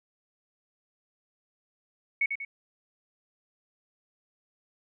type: tone with echo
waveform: sine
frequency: 2217 Hz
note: C#7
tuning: in tune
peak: -22 dBFS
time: 2.21-2.26 s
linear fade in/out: 5 ms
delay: 95 ms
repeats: 2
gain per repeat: -6 dB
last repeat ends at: 2.45 s
effects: none